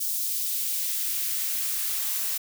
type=noise with high-pass filter sweep; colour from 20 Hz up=blue; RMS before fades=-28 dBFS; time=0-2.38 s; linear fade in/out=10 ms; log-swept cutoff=4800 to 660 Hz; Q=0.81; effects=none